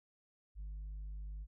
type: tone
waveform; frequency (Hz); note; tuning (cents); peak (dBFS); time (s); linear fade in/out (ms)
sine; 50.8; G#1; -38; -39; 0.55-1.47; 50
effects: tanh soft clip ceiling -41 dBFS